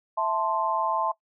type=chord; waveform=sine; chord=A minor; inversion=second; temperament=equal; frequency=659.3 / 880 / 1046.5 Hz; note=E5 / A5 / C6; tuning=0 / 0 / 0 cents; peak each=-29 / -27 / -27 dBFS; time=0.17-1.12 s; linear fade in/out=10 ms; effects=noise-tail reverb RT60 0.1 s tail -19 dB re dry